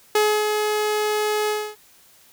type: tone with ADSR envelope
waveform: sawtooth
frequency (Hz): 423.6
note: G#4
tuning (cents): +34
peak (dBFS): -11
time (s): 0.15-1.76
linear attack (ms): 4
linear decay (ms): 280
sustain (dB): -5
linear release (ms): 270
effects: white hiss -53 dBFS RMS until 2.32 s